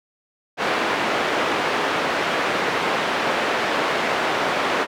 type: band-pass noise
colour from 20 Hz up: pink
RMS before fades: -22 dBFS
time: 0.57-4.87 s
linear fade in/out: 50 ms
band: 390 to 2500 Hz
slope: 12 dB/octave
effects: none